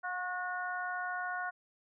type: harmonic tone with a mistuned harmonic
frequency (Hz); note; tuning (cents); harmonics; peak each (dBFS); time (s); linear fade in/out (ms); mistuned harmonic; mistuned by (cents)
364.1; F#4; -28; 2 / 3 / 4 / 5; -39 / -42 / -37 / -47; 0.03-1.51; 20; 2; -16
effects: none